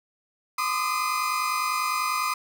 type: tone cluster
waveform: 35% pulse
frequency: 1028 / 1201 / 1251 Hz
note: C6 / D6 / D#6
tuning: -31 / +38 / +9 cents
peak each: -27 dBFS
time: 0.58-2.34 s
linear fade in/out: 5 ms
effects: none